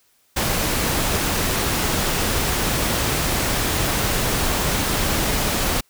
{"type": "noise", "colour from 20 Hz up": "pink", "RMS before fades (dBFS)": -21, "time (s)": [0.36, 5.81], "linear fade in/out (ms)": 10, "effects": ["white hiss -61 dBFS RMS until 5.89 s"]}